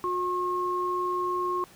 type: tone pair together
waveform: sine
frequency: 360.5 / 1080.3 Hz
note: F#4 / C#6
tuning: -45 / -45 cents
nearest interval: octave + perfect fifth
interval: 1900 cents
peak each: -30 / -27 dBFS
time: 0.04-1.64 s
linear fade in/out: 0 ms
effects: pink hiss -53 dBFS RMS until 1.75 s + high-pass 60 Hz 12 dB/octave